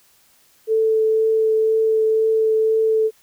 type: tone with vibrato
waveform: sine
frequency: 440.7 Hz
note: A4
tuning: 3 cents sharp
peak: -14 dBFS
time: 0.67-3.11 s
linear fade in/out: 50 ms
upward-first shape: triangle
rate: 2 Hz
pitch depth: 10 cents each way
effects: white hiss -56 dBFS RMS until 3.22 s